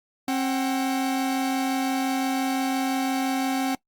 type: tone pair together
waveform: 45% pulse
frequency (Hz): 267.2 / 755.8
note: C4 / F#5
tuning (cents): +36 / +37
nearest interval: octave + tritone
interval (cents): 1801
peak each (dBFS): -24 / -29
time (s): 0.28-3.75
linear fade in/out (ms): 2
effects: noise-tail reverb RT60 0.1 s tail -22 dB re dry + Opus 48 kbps

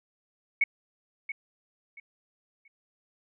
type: tone with echo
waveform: sine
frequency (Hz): 2216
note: C#7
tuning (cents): -1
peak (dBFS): -19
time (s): 0.61-0.64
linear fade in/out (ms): 5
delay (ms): 680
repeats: 3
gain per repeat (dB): -12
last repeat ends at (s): 2.68
effects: none

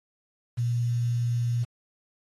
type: tone with quantisation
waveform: sine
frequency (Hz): 119.4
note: A#2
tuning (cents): +42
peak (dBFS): -23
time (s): 0.57-1.65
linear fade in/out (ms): 20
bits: 8
effects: AAC 32 kbps

